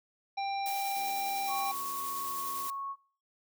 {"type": "harmonic tone", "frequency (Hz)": 790, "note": "G5", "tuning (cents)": 13, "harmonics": [1, 3, 5, 7], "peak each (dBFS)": [-31, -41, -45, -48], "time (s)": [0.37, 1.72], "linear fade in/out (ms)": 10}
{"type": "noise with tremolo", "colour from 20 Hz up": "blue", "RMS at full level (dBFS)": -39, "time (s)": [0.66, 2.7], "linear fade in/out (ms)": 0, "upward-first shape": "triangle", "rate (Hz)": 10, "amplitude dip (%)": 25}
{"type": "click train", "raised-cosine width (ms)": 3, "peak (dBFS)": -35, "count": 133, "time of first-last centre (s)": [0.97, 2.669], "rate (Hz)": 77.7}
{"type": "tone with pitch glide", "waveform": "sine", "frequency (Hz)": [1108.7, 1102.3], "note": ["C#6", "C#6"], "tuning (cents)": [0, -10], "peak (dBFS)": -35, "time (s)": [1.47, 2.96], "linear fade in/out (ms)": 50, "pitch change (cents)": -10, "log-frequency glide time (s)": [1.68, 2.43]}
{"effects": ["noise-tail reverb RT60 0.5 s tail -24 dB re dry", "high-pass 400 Hz 12 dB/octave"]}